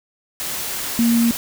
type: tone in noise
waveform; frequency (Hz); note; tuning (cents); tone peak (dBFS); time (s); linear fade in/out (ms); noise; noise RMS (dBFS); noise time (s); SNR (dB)
sine; 233.1; A#3; 0; -13; 0.99-1.31; 0; white; -26; 0.4-1.37; +10
effects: none